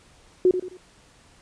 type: tone with echo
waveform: sine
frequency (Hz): 366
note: F#4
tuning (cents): -19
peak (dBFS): -13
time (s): 0.45-0.51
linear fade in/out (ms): 2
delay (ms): 87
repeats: 3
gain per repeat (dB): -9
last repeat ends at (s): 0.771
effects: pink hiss -55 dBFS RMS until 1.41 s + resampled to 22050 Hz